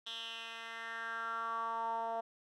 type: tone with band-pass filter sweep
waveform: 10% pulse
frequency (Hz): 228.1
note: A#3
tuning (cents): -37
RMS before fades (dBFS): -40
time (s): 0.06-2.21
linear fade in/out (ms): 10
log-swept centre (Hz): 3400 to 730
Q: 4.8
effects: none